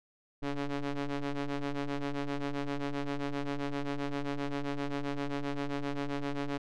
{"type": "ring-modulated tone", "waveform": "sawtooth", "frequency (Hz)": 141.2, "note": "C#3", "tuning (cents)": 32, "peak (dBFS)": -25, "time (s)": [0.42, 6.58], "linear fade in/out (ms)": 10, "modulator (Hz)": 145, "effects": ["low-pass 4000 Hz 12 dB/octave"]}